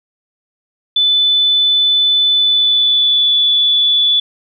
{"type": "tone with pitch glide", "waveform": "sine", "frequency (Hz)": [3500, 3454], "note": ["A7", "A7"], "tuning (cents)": [-10, -33], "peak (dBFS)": -9, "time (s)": [0.96, 4.2], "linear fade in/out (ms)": 5, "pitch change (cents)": -23, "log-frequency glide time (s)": [2.34, 3.35], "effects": []}